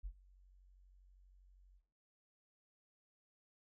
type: tone with ADSR envelope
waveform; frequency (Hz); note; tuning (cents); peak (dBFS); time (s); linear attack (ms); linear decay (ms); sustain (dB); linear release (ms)
sine; 46.25; F#1; 0; -38; 0.03-1.83; 27; 73; -23; 68
effects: noise-tail reverb RT60 0.4 s tail -18 dB re dry + tanh soft clip ceiling -36 dBFS